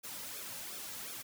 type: noise with flanger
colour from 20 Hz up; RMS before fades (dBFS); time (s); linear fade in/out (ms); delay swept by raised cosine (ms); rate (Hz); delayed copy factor
white; -44; 0.03-1.23; 20; 1 to 2.8; 2.8; -0.65
effects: none